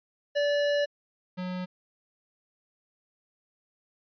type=tone pair in turn; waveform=square; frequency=579 / 182.37 Hz; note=D5 / F#3; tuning=-25 / -25 cents; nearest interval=octave + minor sixth; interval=2000 cents; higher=first; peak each=-24 / -32 dBFS; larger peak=first; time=0.35-0.86 / 1.37-1.66 s; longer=first; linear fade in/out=20 ms; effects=resampled to 11025 Hz